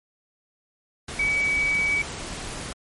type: tone in noise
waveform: sine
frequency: 2276 Hz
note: C#7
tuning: 45 cents sharp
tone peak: -20 dBFS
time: 1.19-2.02 s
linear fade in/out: 5 ms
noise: pink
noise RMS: -34 dBFS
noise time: 1.08-2.73 s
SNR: +11 dB
effects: MP3 48 kbps